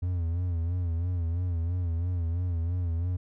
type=tone with vibrato; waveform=triangle; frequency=86.3 Hz; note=F2; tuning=20 cents flat; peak=-24 dBFS; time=0.02-3.17 s; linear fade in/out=10 ms; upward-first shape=sine; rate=3 Hz; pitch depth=85 cents each way; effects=none